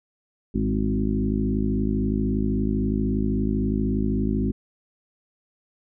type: harmonic tone with a mistuned harmonic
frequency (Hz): 52.5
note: G#1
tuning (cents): +19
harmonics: 1 / 2 / 3 / 4 / 5 / 6 / 7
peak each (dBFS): -27 / -30 / -33 / -25 / -27 / -33 / -32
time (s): 0.54-4.52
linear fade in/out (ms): 10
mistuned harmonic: 4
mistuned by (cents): -31
effects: none